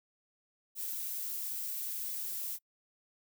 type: noise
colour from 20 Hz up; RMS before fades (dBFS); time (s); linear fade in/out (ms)
violet; -38; 0.75-2.59; 50
effects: noise-tail reverb RT60 0.1 s tail -26 dB re dry